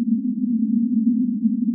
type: band-pass noise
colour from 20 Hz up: white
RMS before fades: -20 dBFS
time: 0-1.74 s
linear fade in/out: 0 ms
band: 210 to 250 Hz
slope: 96 dB/octave
effects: none